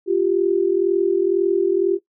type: tone pair together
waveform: sine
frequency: 349.7 / 391.7 Hz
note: F4 / G4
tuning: +2 / -1 cents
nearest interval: major second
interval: 197 cents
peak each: -18 dBFS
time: 0.06-1.99 s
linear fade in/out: 50 ms
effects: noise-tail reverb RT60 0.1 s tail -17 dB re dry